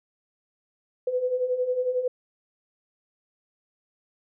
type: beating tone pair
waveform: sine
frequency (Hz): 493.7 / 504.7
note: B4 / B4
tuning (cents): -1 / +38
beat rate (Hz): 11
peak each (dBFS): -30 / -24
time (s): 1.07-2.08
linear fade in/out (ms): 5
effects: none